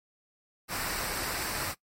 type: noise with comb filter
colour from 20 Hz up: pink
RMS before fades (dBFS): -33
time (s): 0.68-1.75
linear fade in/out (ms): 50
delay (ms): 0.3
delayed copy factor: -0.5
effects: noise-tail reverb RT60 0.1 s tail -20 dB re dry + MP3 64 kbps